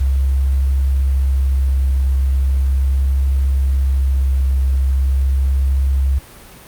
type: tone with vibrato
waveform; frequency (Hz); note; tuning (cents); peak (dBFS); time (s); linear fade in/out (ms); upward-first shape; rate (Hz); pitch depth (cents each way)
sine; 67; C2; +42; -12; 0-6.19; 10; sine; 0.38; 10
effects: pink hiss -40 dBFS RMS until 6.67 s + Opus 48 kbps